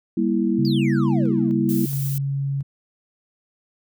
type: chord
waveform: sine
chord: E diminished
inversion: first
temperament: just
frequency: 197.78 / 237.3 / 329.6 Hz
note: G3 / Bb3 / E4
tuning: +16 / +31 / 0 cents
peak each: -22 dBFS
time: 0.17-1.86 s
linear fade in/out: 5 ms
type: tone with tremolo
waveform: sine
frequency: 138.59 Hz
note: C#3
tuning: in tune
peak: -21 dBFS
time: 0.58-2.63 s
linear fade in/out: 10 ms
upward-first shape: square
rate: 0.74 Hz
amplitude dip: 35%
type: exponential sweep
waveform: triangle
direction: down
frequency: 4978 to 188.8 Hz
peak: -29 dBFS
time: 0.65-1.51 s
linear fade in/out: 0 ms
type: noise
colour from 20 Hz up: violet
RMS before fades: -32 dBFS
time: 1.69-2.18 s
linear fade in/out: 0 ms
effects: none